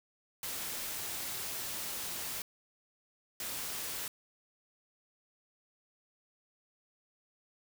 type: noise bursts at uneven times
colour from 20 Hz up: white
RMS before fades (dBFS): -39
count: 2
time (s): 0.43-2.42 / 3.4-4.08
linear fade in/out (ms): 2
effects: none